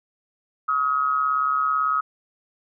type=tone with amplitude modulation; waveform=sine; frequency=1271 Hz; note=D#6; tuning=36 cents sharp; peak=-16 dBFS; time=0.68-2.01 s; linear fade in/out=10 ms; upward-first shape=sine; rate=138 Hz; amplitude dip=65%; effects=none